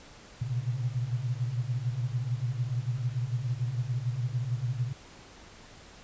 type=tone cluster; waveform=sine; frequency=117.8 / 124.6 / 135.5 Hz; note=A#2 / B2 / C#3; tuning=+19 / +16 / -39 cents; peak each=-31 / -33 / -35 dBFS; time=0.41-4.93 s; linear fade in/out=10 ms; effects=pink hiss -51 dBFS RMS until 6.03 s + resampled to 16000 Hz